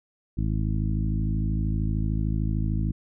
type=harmonic tone with a mistuned harmonic; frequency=53.2 Hz; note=G#1; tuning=42 cents sharp; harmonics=1 / 2 / 3 / 4 / 5 / 6; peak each=-26 / -28 / -30 / -33 / -37 / -38 dBFS; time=0.37-2.92 s; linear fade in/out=10 ms; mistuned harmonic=1; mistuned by=-17 cents; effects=none